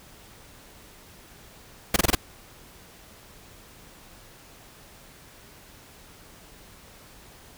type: noise bursts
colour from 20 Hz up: pink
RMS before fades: -19 dBFS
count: 5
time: 1.94-2.151 s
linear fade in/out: 5 ms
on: 23 ms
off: 24 ms
effects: pink hiss -50 dBFS RMS until 7.57 s